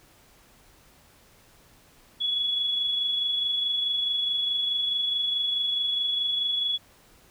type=tone with amplitude modulation; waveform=sine; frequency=3381 Hz; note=G#7; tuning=30 cents sharp; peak=-22 dBFS; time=2.2-6.78 s; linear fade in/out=20 ms; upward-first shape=sine; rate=24.7 Hz; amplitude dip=35%; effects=pink hiss -57 dBFS RMS until 7.3 s